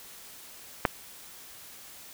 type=clicks; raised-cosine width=0.5 ms; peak=-6 / -25 dBFS; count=2; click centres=0.852 / 0.856 s; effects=white hiss -48 dBFS RMS until 2.13 s